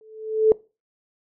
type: tone with exponential growth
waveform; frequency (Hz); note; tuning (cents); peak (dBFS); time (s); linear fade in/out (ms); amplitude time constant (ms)
sine; 436.9; A4; -12; -9; 0.01-0.52; 1; 110
effects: noise-tail reverb RT60 0.3 s tail -22 dB re dry